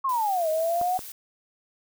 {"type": "exponential two-way sweep", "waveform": "sine", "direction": "down then up", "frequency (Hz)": [1108.7, 622, 746], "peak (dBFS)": -22, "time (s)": [0.04, 0.98], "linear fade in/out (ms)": 10, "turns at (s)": 0.49}
{"type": "noise", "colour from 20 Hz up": "blue", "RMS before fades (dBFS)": -40, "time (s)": [0.09, 1.12], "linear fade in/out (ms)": 2}
{"type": "clicks", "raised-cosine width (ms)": 1, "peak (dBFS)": -22, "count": 2, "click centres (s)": [0.814, 0.991]}
{"effects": []}